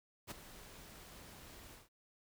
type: noise with ADSR envelope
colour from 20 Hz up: pink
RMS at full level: -43 dBFS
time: 0.27-1.89 s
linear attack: 40 ms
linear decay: 15 ms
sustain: -12 dB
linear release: 160 ms
effects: none